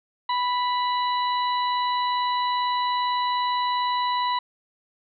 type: harmonic tone with a mistuned harmonic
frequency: 987.8 Hz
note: B5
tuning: in tune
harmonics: 1 / 2 / 3 / 4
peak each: -22 / -34 / -37 / -32 dBFS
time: 0.29-4.39 s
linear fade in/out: 5 ms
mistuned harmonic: 3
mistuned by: -20 cents
effects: none